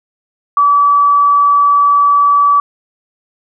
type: tone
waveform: sine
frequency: 1149 Hz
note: D6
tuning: 38 cents flat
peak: -6 dBFS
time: 0.57-2.6 s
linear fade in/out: 2 ms
effects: none